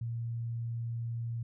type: tone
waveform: sine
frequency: 116.54 Hz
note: A#2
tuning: in tune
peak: -33 dBFS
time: 0.01-1.43 s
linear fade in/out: 5 ms
effects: none